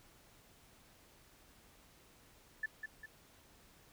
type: tone with echo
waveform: sine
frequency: 1748 Hz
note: A6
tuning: 12 cents flat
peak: -34 dBFS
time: 2.63-2.66 s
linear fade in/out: 5 ms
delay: 200 ms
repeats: 2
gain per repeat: -6 dB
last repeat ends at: 3.06 s
effects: pink hiss -64 dBFS RMS until 3.92 s